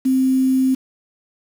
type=tone with quantisation; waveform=sine; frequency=261.6 Hz; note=C4; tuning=in tune; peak=-13 dBFS; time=0.05-0.75 s; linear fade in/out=10 ms; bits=6; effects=none